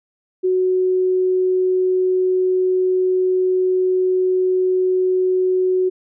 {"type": "tone", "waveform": "sine", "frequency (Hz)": 370, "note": "F#4", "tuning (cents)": 0, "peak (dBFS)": -14, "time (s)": [0.43, 5.9], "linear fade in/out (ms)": 20, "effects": []}